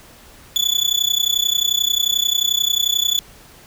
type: tone with amplitude modulation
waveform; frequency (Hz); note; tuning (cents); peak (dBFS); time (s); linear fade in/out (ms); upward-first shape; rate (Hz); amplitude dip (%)
35% pulse; 3455; A7; -32; -10; 0.56-3.19; 0; sine; 31.3; 90
effects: pink hiss -45 dBFS RMS until 3.66 s